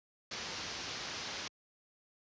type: low-pass noise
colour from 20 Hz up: white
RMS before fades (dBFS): -42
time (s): 0.31-1.48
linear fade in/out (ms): 5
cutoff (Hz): 6100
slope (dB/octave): 48
effects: high-pass 60 Hz 12 dB/octave + resampled to 16000 Hz